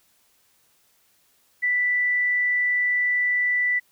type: tone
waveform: sine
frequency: 1975.5 Hz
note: B6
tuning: in tune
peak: -19 dBFS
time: 1.62-3.8 s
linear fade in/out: 20 ms
effects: white hiss -63 dBFS RMS until 3.91 s